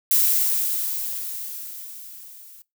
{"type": "noise with level ramp", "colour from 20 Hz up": "violet", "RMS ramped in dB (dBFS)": [-17, -46], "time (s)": [0.11, 2.62], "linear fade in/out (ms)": 2, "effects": ["noise-tail reverb RT60 0.2 s tail -22 dB re dry"]}